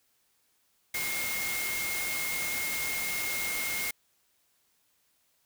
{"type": "tone in noise", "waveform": "sine", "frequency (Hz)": 2142, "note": "C7", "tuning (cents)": 40, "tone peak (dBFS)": -33, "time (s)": [0.94, 3.91], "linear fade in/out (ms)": 5, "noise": "white", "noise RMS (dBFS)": -34, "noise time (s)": [0.94, 3.91], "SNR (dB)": -2, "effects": ["white hiss -71 dBFS RMS until 5.45 s"]}